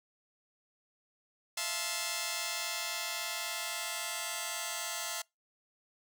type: chord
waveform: 5% pulse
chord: F major seventh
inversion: third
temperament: just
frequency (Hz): 654.8 / 698.5 / 873.1 / 1047.7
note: E5 / F5 / A5 / C6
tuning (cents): -12 / 0 / -14 / +2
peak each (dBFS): -29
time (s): 1.57-5.22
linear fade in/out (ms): 5
effects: noise-tail reverb RT60 0.2 s tail -25 dB re dry